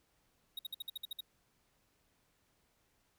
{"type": "tone bursts", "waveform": "square", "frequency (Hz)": 3772, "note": "A#7", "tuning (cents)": 20, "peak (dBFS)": -39, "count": 9, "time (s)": [0.57, 1.207], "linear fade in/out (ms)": 5, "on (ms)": 21, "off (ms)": 56, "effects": ["pink hiss -75 dBFS RMS until 3.18 s"]}